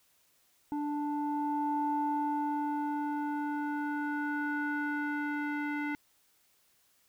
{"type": "tone with low-pass filter sweep", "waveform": "square", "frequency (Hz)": 293.7, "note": "D4", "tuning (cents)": 0, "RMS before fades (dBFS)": -33, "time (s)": [0.72, 5.95], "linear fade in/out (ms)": 0, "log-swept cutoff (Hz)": [710, 1900], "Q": 4.5, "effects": ["white hiss -69 dBFS RMS until 7.08 s"]}